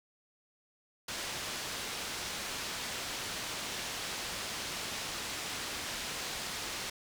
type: low-pass noise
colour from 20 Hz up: white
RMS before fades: -39 dBFS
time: 1.08-6.9 s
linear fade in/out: 5 ms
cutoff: 5700 Hz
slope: 12 dB/octave
effects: none